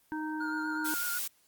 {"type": "harmonic tone", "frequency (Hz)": 310, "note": "D#4", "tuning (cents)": -6, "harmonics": [1, 3, 5], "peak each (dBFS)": [-34, -39, -41], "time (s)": [0.12, 0.94], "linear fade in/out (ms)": 0}
{"type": "tone with vibrato", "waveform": "triangle", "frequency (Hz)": 1422, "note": "F6", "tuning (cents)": 31, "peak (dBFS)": -33, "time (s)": [0.4, 1.19], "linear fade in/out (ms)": 10, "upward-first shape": "triangle", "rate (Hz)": 8.1, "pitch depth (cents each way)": 37}
{"type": "noise", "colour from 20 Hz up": "blue", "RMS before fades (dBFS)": -34, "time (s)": [0.84, 1.28], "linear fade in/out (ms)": 20}
{"effects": ["white hiss -67 dBFS RMS until 1.47 s", "Opus 24 kbps"]}